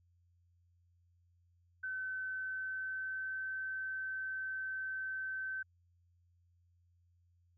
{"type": "tone with pitch glide", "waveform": "sine", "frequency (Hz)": [1525, 1539.2], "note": ["G6", "G6"], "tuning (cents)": [-48, -32], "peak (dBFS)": -37, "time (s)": [1.83, 5.63], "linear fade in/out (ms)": 10, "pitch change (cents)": 16, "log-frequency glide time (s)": [2.24, 3.47], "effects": ["added 87 Hz sine -68 dBFS peak until 7.57 s"]}